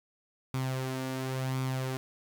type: tone with flanger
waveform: sawtooth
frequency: 130.81 Hz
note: C3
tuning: in tune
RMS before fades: -33 dBFS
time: 0.54-1.97 s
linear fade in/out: 0 ms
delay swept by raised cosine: 0.85 to 3.45 ms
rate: 0.94 Hz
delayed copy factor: +0.5
effects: none